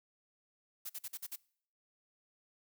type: noise bursts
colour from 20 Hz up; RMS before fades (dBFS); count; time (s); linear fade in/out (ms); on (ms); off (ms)
blue; -42; 6; 0.85-1.361; 10; 46; 47
effects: noise-tail reverb RT60 0.6 s tail -24 dB re dry